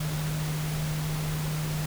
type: tone in noise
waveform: sine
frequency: 153.4 Hz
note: D#3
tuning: 24 cents flat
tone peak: -28 dBFS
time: 0-1.86 s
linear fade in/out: 5 ms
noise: pink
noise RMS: -36 dBFS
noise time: 0-1.86 s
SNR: +5 dB
effects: none